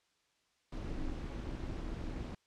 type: noise with amplitude modulation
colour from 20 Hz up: brown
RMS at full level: -37 dBFS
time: 0.72-2.35 s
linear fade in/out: 5 ms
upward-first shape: sine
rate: 288 Hz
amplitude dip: 70%
effects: white hiss -75 dBFS RMS until 2.46 s + low-pass 6000 Hz 12 dB/octave